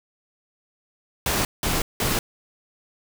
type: noise bursts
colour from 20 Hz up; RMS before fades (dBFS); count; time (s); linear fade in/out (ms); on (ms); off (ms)
pink; -23; 3; 1.26-2.19; 2; 190; 180
effects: none